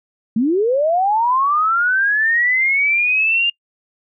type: linear sweep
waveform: sine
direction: up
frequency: 207.7 to 2822 Hz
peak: -13 dBFS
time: 0.36-3.5 s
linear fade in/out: 5 ms
effects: noise-tail reverb RT60 0.1 s tail -26 dB re dry